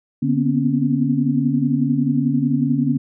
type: tone cluster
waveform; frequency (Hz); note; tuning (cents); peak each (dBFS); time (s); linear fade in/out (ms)
sine; 145.1 / 239.7 / 250.9 / 275.8; D3 / A#3 / B3 / C#4; -21 / +48 / +28 / -9; -21; 0.22-2.98; 10
effects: none